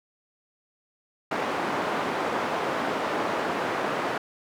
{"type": "band-pass noise", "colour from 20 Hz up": "white", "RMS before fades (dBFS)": -28, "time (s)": [1.31, 4.18], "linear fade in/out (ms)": 5, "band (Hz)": [230, 1100], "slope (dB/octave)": 12, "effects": []}